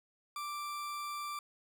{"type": "tone", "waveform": "40% pulse", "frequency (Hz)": 1174.7, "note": "D6", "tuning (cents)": 0, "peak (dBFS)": -37, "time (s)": [0.36, 1.39], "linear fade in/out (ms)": 2, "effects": []}